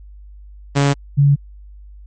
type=tone pair in turn; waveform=sawtooth / sine; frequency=141 / 141.78 Hz; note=C#3 / C#3; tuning=+30 / +39 cents; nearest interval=unison; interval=9 cents; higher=second; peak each=-8 dBFS; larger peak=neither; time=0.75-0.94 / 1.17-1.36 s; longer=neither; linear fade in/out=20 ms; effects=added 50 Hz sine -36 dBFS peak until 2.06 s + MP3 32 kbps